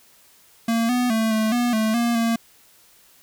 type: tone with pitch steps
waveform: square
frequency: 229.2 / 247.3 / 222.4 / 218.6 / 242.1 / 218.8 / 235.9 / 229.6 Hz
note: A#3 / B3 / A3 / A3 / B3 / A3 / A#3 / A#3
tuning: -29 / +3 / +19 / -11 / -34 / -9 / +21 / -26 cents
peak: -19 dBFS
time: 0.68-2.36 s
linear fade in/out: 5 ms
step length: 210 ms
effects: white hiss -54 dBFS RMS until 3.22 s